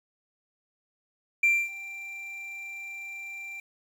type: tone with ADSR envelope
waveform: triangle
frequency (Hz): 2362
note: D7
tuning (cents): +9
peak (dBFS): -15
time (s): 1.43-3.6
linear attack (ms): 6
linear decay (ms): 250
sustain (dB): -20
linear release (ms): 3
effects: tanh soft clip ceiling -14 dBFS + 9-bit